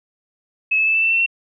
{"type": "tone with pitch steps", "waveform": "sine", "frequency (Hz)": [2586, 2607, 2628, 2650, 2671, 2693, 2715], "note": ["E7", "E7", "E7", "E7", "E7", "E7", "F7"], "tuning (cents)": [-34, -20, -6, 9, 22, 36, -50], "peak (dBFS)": -14, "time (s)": [0.71, 1.263], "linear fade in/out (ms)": 10, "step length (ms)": 79, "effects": []}